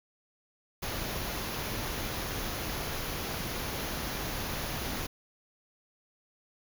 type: band-stop noise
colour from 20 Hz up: pink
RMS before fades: -35 dBFS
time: 0.82-5.07 s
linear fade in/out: 10 ms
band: 6900 to 9800 Hz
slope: 96 dB/octave
effects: none